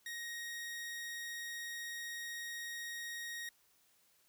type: tone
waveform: sawtooth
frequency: 1876 Hz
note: A#6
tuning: 11 cents sharp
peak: -38 dBFS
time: 0.06-3.49 s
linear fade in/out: 2 ms
effects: white hiss -71 dBFS RMS until 4.28 s